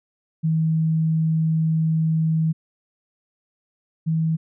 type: tone pair in turn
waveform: sine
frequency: 160 / 160.93 Hz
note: D#3 / E3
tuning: +49 / -41 cents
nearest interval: unison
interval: 10 cents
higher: second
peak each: -17 / -18 dBFS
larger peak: first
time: 0.43-2.53 / 4.06-4.37 s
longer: first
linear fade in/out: 20 ms
effects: none